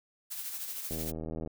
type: noise with tremolo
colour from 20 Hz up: blue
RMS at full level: -37 dBFS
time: 0.3-1.12 s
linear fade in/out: 20 ms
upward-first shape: sine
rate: 13 Hz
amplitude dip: 45%
type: click train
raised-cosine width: 2 ms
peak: -25 dBFS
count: 46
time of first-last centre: 0.91-1.474 s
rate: 79.8 Hz
effects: none